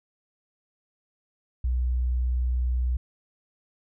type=tone; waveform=sine; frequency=61.9 Hz; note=B1; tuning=5 cents sharp; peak=-22 dBFS; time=1.64-2.97 s; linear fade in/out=5 ms; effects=none